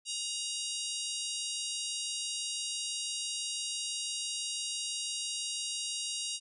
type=harmonic tone; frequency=946 Hz; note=A#5; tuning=25 cents sharp; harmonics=3 / 4 / 5 / 6 / 7 / 8 / 9 / 10; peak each=-40 / -41 / -42 / -43 / -43 / -44 / -45 / -45 dBFS; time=0.05-6.4 s; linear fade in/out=50 ms; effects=none